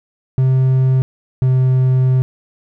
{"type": "tone pair in turn", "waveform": "triangle", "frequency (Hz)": [130.7, 129.27], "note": ["C3", "C3"], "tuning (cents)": [-1, -21], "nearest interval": "unison", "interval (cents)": 20, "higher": "first", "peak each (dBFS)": -8, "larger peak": "neither", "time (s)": [[0.38, 1.02], [1.42, 2.22]], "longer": "second", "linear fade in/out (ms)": 0, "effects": []}